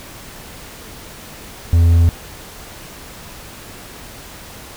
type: tone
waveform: triangle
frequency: 84.5 Hz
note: E2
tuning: 43 cents sharp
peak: -6 dBFS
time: 1.73-2.09 s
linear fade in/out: 0 ms
effects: pink hiss -36 dBFS RMS until 4.76 s